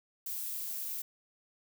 violet noise, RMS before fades -38 dBFS, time 0.26-1.02 s, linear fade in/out 5 ms, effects none

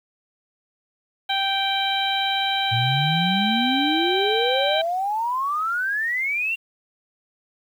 harmonic tone, 782 Hz, G5, 4 cents flat, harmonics 1 / 2 / 3 / 4 / 5, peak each -24 / -29 / -30 / -26 / -27 dBFS, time 1.29-4.82 s, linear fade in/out 10 ms
sine exponential sweep, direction up, 112.6 to 2794 Hz, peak -21 dBFS, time 2.71-6.56 s, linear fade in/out 20 ms
effects 8-bit

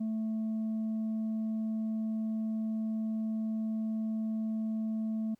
triangle tone with tanh clipping, 220 Hz, A3, in tune, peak -31 dBFS, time 0-5.35 s, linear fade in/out 10 ms, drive 7 dB, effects pink hiss -74 dBFS RMS until 5.39 s

